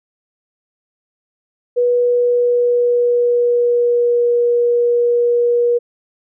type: tone with pitch glide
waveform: sine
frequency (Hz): 487.3 to 478.7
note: B4 to A#4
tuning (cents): -23 to +46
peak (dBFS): -11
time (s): 1.76-5.79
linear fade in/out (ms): 20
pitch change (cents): -31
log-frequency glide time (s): 1.87-4.32
effects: none